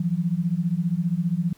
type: beating tone pair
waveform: sine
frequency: 164.81 / 179.81 Hz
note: E3 / F#3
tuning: 0 / -49 cents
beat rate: 15 Hz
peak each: -24 dBFS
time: 0-1.53 s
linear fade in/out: 5 ms
effects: pink hiss -57 dBFS RMS until 1.57 s